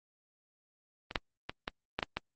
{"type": "clicks", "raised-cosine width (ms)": 0.3, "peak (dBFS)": [-24, -11, -20, -17, -15, -14, -16], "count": 7, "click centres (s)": [1.111, 1.158, 1.495, 1.679, 1.99, 2.028, 2.17], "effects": ["Opus 24 kbps"]}